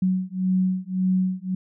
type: beating tone pair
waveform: sine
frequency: 185 / 186.8 Hz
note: F#3 / F#3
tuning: 0 / +17 cents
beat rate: 1.8 Hz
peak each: -23 dBFS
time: 0.02-1.55 s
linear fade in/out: 5 ms
effects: none